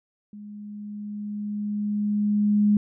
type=tone with level ramp; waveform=sine; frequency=207.7 Hz; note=G#3; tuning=in tune; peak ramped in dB=-38 to -15 dBFS; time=0.33-2.77 s; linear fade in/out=2 ms; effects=none